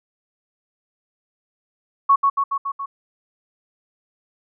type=tone with echo; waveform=sine; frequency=1108.7 Hz; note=C#6; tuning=in tune; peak=-10 dBFS; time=2.09-2.16 s; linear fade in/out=10 ms; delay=140 ms; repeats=5; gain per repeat=-3 dB; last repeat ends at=2.86 s; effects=none